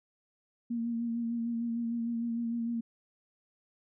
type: tone with vibrato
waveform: sine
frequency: 233.1 Hz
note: A#3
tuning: in tune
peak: -30 dBFS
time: 0.7-2.81 s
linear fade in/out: 10 ms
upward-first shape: sine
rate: 6.6 Hz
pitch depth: 27 cents each way
effects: none